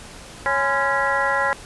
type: harmonic tone with a mistuned harmonic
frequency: 276.6 Hz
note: C#4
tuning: 4 cents flat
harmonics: 2 / 3 / 4 / 5 / 6 / 7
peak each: -25 / -25 / -25 / -25 / -25 / -25 dBFS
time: 0.46-1.53 s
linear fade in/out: 0 ms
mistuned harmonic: 4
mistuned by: -130 cents
effects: pink hiss -40 dBFS RMS until 1.65 s + resampled to 24000 Hz